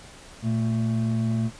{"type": "tone pair together", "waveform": "triangle", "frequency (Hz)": [116.54, 222.7], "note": ["A#2", "A3"], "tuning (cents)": [0, 21], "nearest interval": "major seventh", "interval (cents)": 1121, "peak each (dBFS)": [-22, -23], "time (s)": [0.42, 1.51], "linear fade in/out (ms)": 50, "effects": ["pink hiss -46 dBFS RMS until 1.59 s", "resampled to 22050 Hz"]}